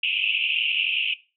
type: band-pass noise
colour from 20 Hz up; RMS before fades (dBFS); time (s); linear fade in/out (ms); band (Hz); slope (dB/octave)
pink; -24; 0.03-1.14; 5; 2500 to 3000; 96
effects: noise-tail reverb RT60 0.3 s tail -18 dB re dry